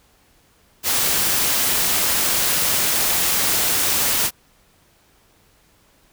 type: noise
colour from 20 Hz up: white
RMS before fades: -19 dBFS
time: 0.83-4.31 s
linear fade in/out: 50 ms
effects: pink hiss -57 dBFS RMS until 6.12 s